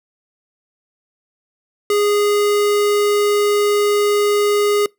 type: tone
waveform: square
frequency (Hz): 412.5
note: G#4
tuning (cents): -12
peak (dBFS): -14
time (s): 1.9-4.86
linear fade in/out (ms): 2
effects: noise-tail reverb RT60 0.2 s tail -25 dB re dry